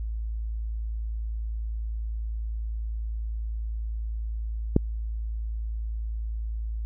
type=click; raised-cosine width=3 ms; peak=-5 dBFS; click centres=4.764 s; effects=added 55 Hz sine -28 dBFS peak until 6.85 s